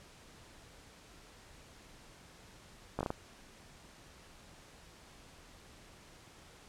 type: slowing click train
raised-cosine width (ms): 1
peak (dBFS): -20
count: 5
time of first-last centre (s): 2.99-3.104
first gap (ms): 17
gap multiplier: 1.36
effects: pink hiss -57 dBFS RMS until 6.68 s + low-pass 9000 Hz 12 dB/octave